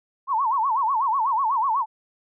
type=tone with vibrato; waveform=sine; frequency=987.8 Hz; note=B5; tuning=in tune; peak=-19 dBFS; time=0.27-1.86 s; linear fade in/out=50 ms; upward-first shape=sine; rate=8.1 Hz; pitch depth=230 cents each way; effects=none